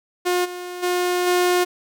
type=tone with level steps; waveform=sawtooth; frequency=357.9 Hz; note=F4; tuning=42 cents sharp; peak=-14 / -26 / -15 / -12 dBFS; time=0.25-1.65 s; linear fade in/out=20 ms; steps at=0.44 / 0.82 / 1.26 s; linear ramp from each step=20 ms; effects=none